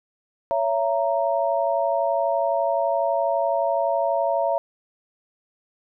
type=chord; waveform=sine; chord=A# diminished; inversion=first; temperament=just; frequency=559.4 / 671.3 / 932.3 Hz; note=C#5 / E5 / A#5; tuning=+16 / +31 / 0 cents; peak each=-24 / -22 / -26 dBFS; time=0.51-4.58 s; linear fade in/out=0 ms; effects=none